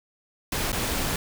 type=noise with dropouts; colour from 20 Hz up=pink; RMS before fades=-27 dBFS; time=0.52-1.16 s; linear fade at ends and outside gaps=2 ms; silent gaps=0.719-0.728 s; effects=none